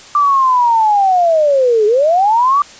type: linear two-way sweep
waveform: sine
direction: down then up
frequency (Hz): 1183 to 410 to 1183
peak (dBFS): -8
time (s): 0.15-2.62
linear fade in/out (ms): 2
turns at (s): 1.86
effects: white hiss -37 dBFS RMS until 2.79 s + resampled to 16000 Hz